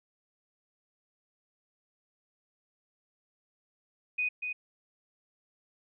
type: tone with echo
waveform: sine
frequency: 2489 Hz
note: D#7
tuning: in tune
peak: -27 dBFS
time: 4.18-4.29 s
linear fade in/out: 10 ms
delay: 240 ms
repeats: 1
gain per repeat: -5 dB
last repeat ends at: 4.53 s
effects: none